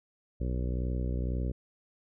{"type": "harmonic tone", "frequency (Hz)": 62, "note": "B1", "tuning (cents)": 7, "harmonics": [1, 2, 3, 4, 5, 6, 7, 8, 9], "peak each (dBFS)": [-30, -36, -40, -42, -44, -46, -47, -48, -49], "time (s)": [0.4, 1.52], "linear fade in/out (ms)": 10, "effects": []}